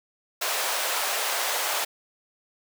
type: high-pass noise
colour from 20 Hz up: pink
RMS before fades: -27 dBFS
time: 0.41-1.85 s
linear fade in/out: 10 ms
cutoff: 560 Hz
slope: 24 dB/octave
effects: none